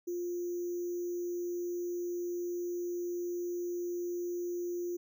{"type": "tone with sample-and-hold", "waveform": "sine", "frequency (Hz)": 350.6, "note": "F4", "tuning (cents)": 7, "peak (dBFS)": -33, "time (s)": [0.07, 4.97], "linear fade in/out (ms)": 10, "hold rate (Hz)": 6300, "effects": []}